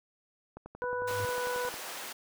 click train, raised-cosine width 1 ms, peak -30 dBFS, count 14, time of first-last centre 0.57-1.741 s, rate 11.1 Hz
harmonic tone, 493.9 Hz, B4, in tune, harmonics 1 / 2 / 3, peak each -33 / -36 / -38 dBFS, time 0.82-1.69 s, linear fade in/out 0 ms
sine tone with exponential growth, 101.8 Hz, G#2, 34 cents flat, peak -32 dBFS, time 0.82-1.25 s, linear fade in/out 0 ms, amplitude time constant 93 ms
pink high-pass noise, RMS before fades -41 dBFS, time 1.07-2.13 s, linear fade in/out 10 ms, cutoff 560 Hz, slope 12 dB/octave
effects none

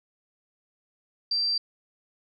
sine tone, 4700 Hz, D8, 1 cent sharp, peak -23 dBFS, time 1.31-1.58 s, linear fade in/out 5 ms, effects none

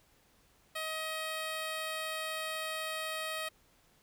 10% pulse tone, 632 Hz, D#5, 27 cents sharp, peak -27 dBFS, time 0.75-3.49 s, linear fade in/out 10 ms, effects pink hiss -67 dBFS RMS until 4.02 s

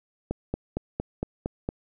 click train, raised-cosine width 2 ms, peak -14 dBFS, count 7, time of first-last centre 0.31-1.689 s, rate 4.35 Hz, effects none

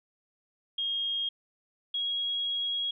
sine tone pair in turn, 3250 / 3303 Hz, G#7 / G#7, -38 / -10 cents, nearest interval unison, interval 28 cents, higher second, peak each -28 dBFS, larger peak neither, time 0.78-1.29 / 1.94-2.91 s, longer second, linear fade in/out 5 ms, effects none

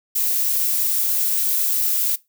violet noise, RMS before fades -20 dBFS, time 0.15-2.16 s, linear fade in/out 10 ms, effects noise-tail reverb RT60 0.2 s tail -19 dB re dry

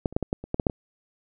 clicks, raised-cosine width 2 ms, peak -10 / -27 / -9 / -13 / -11 / -23 / -11 / -9 / -6 / -18 dBFS, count 10, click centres 0.058 / 0.126 / 0.165 / 0.227 / 0.329 / 0.44 / 0.544 / 0.598 / 0.668 / 0.698 s, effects none

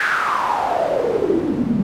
pink noise with band-pass filter sweep, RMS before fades -19 dBFS, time 0-1.83 s, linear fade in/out 5 ms, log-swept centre 1700 to 200 Hz, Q 6.6, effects none

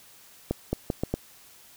accelerating click train, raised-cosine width 2 ms, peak -12 dBFS, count 5, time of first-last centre 0.51-1.14 s, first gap 220 ms, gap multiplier 0.78, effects white hiss -53 dBFS RMS until 1.76 s

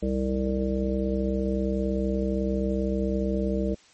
harmonic tone, 65.41 Hz, C2, in tune, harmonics 1 / 3 / 5 / 7 / 9, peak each -29 / -27 / -31 / -31 / -33 dBFS, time 0.02-3.75 s, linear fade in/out 10 ms, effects white hiss -56 dBFS RMS until 3.93 s + MP3 32 kbps

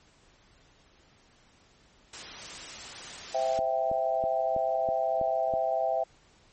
white noise, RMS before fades -41 dBFS, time 2.13-3.59 s, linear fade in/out 5 ms
sine chord, C major, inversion none, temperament equal, 523.3 / 659.3 / 784 Hz, C5 / E5 / G5, 0 / 0 / 0 cents, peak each -33 / -27 / -30 dBFS, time 3.34-6.04 s, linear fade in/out 10 ms
click train, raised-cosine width 2 ms, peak -25 dBFS, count 7, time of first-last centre 3.59-5.538 s, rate 3.08 Hz
effects pink hiss -61 dBFS RMS until 6.52 s + MP3 32 kbps

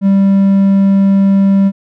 triangle tone, 196 Hz, G3, in tune, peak -4 dBFS, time 0.01-1.72 s, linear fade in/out 50 ms, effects none

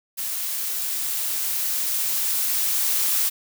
blue noise with level ramp, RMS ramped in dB -28 to -21 dBFS, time 0.17-3.3 s, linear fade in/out 20 ms, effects none

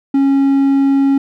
triangle tone, 274.7 Hz, C#4, 16 cents flat, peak -7 dBFS, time 0.14-1.18 s, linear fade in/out 5 ms, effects none

